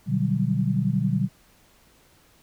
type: chord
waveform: sine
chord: G major seventh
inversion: first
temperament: equal with one note detuned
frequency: 123.47 / 149.57 / 185 / 196 Hz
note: B2 / D3 / F#3 / G3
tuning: 0 / +32 / 0 / 0 cents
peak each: -26 dBFS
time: 0.06-1.29 s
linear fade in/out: 50 ms
effects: pink hiss -58 dBFS RMS until 2.42 s